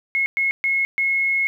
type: tone bursts at uneven times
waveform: sine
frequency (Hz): 2172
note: C#7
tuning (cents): -36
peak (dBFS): -17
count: 4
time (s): 0.15-0.26 / 0.37-0.51 / 0.64-0.85 / 0.98-1.47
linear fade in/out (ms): 0
effects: 9-bit